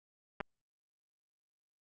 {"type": "clicks", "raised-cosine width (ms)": 0.5, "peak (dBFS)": -22, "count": 2, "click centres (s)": [0.404, 0.409], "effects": ["Opus 48 kbps"]}